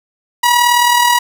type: tone with amplitude modulation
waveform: sawtooth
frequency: 965 Hz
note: B5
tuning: 40 cents flat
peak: -3 dBFS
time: 0.43-1.19 s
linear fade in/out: 10 ms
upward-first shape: sine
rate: 38.9 Hz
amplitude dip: 45%
effects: none